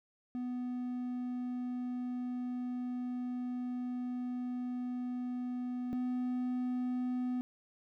triangle tone pair in turn, 248.1 / 250.1 Hz, B3 / B3, +8 / +22 cents, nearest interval unison, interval 14 cents, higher second, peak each -33 / -30 dBFS, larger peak second, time 0.35-5.93 / 5.93-7.41 s, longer first, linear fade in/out 0 ms, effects none

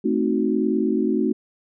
sine chord, A diminished seventh, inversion none, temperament equal, 220 / 261.6 / 311.1 / 370 Hz, A3 / C4 / Eb4 / Gb4, 0 / 0 / 0 / 0 cents, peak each -23 / -24 / -24 / -24 dBFS, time 0.04-1.33 s, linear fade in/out 10 ms, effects none

